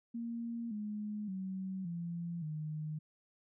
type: tone with pitch steps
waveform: sine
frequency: 233.1 / 210.1 / 189.34 / 170.64 / 153.79 Hz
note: A#3 / G#3 / F#3 / F3 / D#3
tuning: 0 / +20 / +40 / -40 / -20 cents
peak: -37 dBFS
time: 0.14-2.99 s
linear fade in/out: 10 ms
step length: 570 ms
effects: none